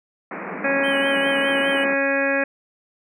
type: band-pass noise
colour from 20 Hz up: pink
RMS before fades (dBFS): -31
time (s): 0.31-1.94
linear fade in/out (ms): 2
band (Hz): 170 to 2400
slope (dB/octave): 96
type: harmonic tone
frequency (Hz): 275.7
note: C#4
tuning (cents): -9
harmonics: 1 / 2 / 3 / 4 / 5 / 6 / 7 / 8 / 9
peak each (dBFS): -26 / -22 / -33 / -34 / -34 / -23 / -29 / -33 / -28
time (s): 0.64-2.44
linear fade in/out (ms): 5
type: tone with vibrato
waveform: triangle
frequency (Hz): 3022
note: F#7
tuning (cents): +36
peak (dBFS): -27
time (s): 0.83-1.85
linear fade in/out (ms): 20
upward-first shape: sine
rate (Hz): 4.9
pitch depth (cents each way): 64
effects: none